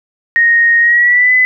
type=tone with pitch glide; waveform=sine; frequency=1864.7 to 2010 Hz; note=A#6 to B6; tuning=0 to +30 cents; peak=-6 dBFS; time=0.36-1.45 s; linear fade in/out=0 ms; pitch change=+130 cents; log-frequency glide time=0.8-1.33 s; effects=none